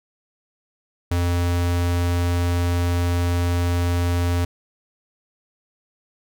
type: tone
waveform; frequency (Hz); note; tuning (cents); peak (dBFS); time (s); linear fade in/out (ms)
square; 87.31; F2; 0; -19; 1.11-4.45; 5
effects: none